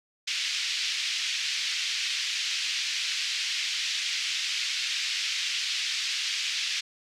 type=band-pass noise; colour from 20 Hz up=pink; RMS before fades=-30 dBFS; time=0.27-6.81 s; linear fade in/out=10 ms; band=2300 to 5700 Hz; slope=24 dB/octave; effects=none